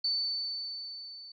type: tone with level ramp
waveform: sine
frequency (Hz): 4515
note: C#8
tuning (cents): +31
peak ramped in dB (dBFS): -26 to -45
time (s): 0.04-1.32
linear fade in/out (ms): 5
effects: none